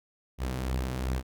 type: beating tone pair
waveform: sawtooth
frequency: 61.74 / 64.44 Hz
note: B1 / C2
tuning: 0 / -26 cents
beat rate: 2.7 Hz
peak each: -32 / -26 dBFS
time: 0.38-1.23 s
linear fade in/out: 50 ms
effects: none